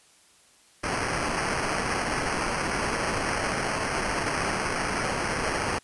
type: noise with sample-and-hold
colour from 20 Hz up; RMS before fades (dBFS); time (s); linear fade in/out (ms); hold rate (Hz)
blue; -28; 0.83-5.79; 10; 3675
effects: white hiss -58 dBFS RMS until 5.83 s + resampled to 24000 Hz